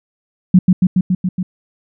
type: tone with echo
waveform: sine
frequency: 183.2 Hz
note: F#3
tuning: 17 cents flat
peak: -3 dBFS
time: 0.54-0.59 s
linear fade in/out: 5 ms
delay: 140 ms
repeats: 6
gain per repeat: -2 dB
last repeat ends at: 1.43 s
effects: none